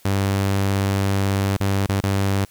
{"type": "tone with dropouts", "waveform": "sawtooth", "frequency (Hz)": 98.2, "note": "G2", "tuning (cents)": 4, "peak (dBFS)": -14, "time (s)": [0.05, 2.45], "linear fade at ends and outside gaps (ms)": 5, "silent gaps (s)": [[1.569, 1.603], [1.864, 1.889], [2.007, 2.035]], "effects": ["white hiss -53 dBFS RMS until 2.5 s"]}